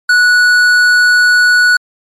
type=tone with tanh clipping; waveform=sine; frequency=1471 Hz; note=F#6; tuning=11 cents flat; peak=-7 dBFS; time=0.09-1.77 s; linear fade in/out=5 ms; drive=11 dB; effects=MP3 96 kbps